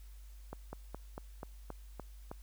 slowing click train, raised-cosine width 1 ms, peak -28 dBFS, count 8, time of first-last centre 0.53-2.315 s, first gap 200 ms, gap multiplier 1.08, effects added 50 Hz sine -49 dBFS peak until 2.42 s + white hiss -66 dBFS RMS until 2.42 s

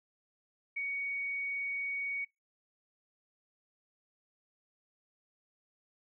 sine tone, 2239 Hz, C#7, 17 cents sharp, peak -33 dBFS, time 0.76-2.25 s, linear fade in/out 10 ms, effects noise-tail reverb RT60 0.2 s tail -22 dB re dry

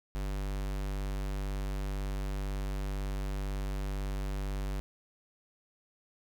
square tone, 49 Hz, G1, in tune, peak -33 dBFS, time 0.15-4.8 s, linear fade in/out 0 ms, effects none

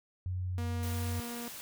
sine tone with pitch glide, 91.4 to 90.04 Hz, F#2 to F#2, -21 to -47 cents, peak -32 dBFS, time 0.26-1.2 s, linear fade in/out 0 ms, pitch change -26 cents, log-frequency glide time 0.42-1.01 s
sawtooth tone, 237.6 Hz, A#3, 33 cents sharp, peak -35 dBFS, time 0.58-1.48 s, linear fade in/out 0 ms
white noise, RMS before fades -45 dBFS, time 0.83-1.61 s, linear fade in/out 0 ms
effects none

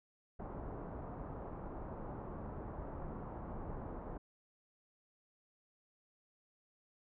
pink low-pass noise, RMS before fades -45 dBFS, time 0.39-4.18 s, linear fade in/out 10 ms, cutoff 1100 Hz, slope 24 dB/octave, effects none

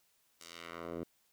10% pulse tone with band-pass filter sweep, 84.3 Hz, E2, 39 cents sharp, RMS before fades -45 dBFS, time 0.4-1.04 s, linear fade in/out 10 ms, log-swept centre 7800 to 310 Hz, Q 0.93, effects white hiss -73 dBFS RMS until 1.32 s

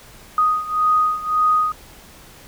sine beating tone pair, 1244.5 / 1246.3 Hz, D#6 / D#6, 0 / +2 cents, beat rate 1.8 Hz, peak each -17 / -20 dBFS, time 0.38-1.72 s, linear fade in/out 2 ms, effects pink hiss -44 dBFS RMS until 2.47 s

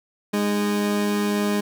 30% pulse tone pair together, 205.9 / 307.9 Hz, G#3 / D#4, -15 / -18 cents, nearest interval perfect fifth, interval 697 cents, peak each -18 / -27 dBFS, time 0.33-1.61 s, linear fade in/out 10 ms, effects none

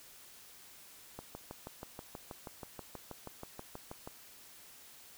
click train, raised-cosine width 1 ms, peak -29 dBFS, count 19, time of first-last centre 1.19-4.075 s, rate 6.24 Hz, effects white hiss -56 dBFS RMS until 5.17 s

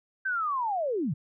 sine linear sweep, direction down, 1575 to 116.54 Hz, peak -26 dBFS, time 0.25-1.14 s, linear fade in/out 10 ms, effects none

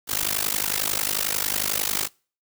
white noise with amplitude modulation, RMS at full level -21 dBFS, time 0.07-2.09 s, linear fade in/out 50 ms, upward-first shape sine, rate 51.1 Hz, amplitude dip 100%, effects noise-tail reverb RT60 0.4 s tail -26 dB re dry

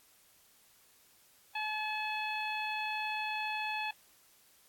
harmonic tone with a mistuned harmonic, 858 Hz, A5, 44 cents flat, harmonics 1 / 2 / 3 / 4 / 5, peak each -37 / -42 / -37 / -45 / -49 dBFS, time 1.55-3.91 s, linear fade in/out 5 ms, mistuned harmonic 4, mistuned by -15 cents, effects white hiss -64 dBFS RMS until 4.68 s + AAC 64 kbps

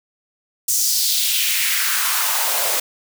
white noise with high-pass filter sweep, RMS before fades -19 dBFS, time 0.68-2.8 s, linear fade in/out 5 ms, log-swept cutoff 6800 to 490 Hz, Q 2.2, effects none

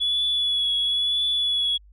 sine tone with vibrato, 3400 Hz, G#7, 40 cents sharp, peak -19 dBFS, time 0-1.78 s, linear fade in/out 20 ms, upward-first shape triangle, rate 0.99 Hz, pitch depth 28 cents each way, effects tanh soft clip ceiling -16 dBFS + added 50 Hz sine -48 dBFS peak until 1.92 s

